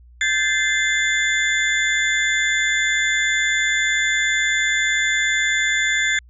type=tone cluster; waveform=sine; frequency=1576 / 1736 / 2075 / 3483 / 7010 Hz; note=G6 / A6 / C7 / A7 / A8; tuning=+9 / -24 / -15 / -18 / -7 cents; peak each=-24 / -22 / -21 / -25 / -28 dBFS; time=0.21-6.19 s; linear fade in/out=2 ms; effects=added 60 Hz sine -44 dBFS peak until 6.29 s